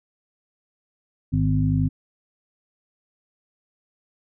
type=harmonic tone with a mistuned harmonic; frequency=51.2 Hz; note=G#1; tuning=24 cents flat; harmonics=1 / 2 / 3 / 5; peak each=-28 / -22 / -22 / -24 dBFS; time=1.32-1.89 s; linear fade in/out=20 ms; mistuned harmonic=2; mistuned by=-18 cents; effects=none